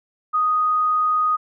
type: tone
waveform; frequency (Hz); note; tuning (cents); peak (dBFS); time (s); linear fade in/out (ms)
sine; 1244.5; D#6; 0; -16; 0.33-1.37; 20
effects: none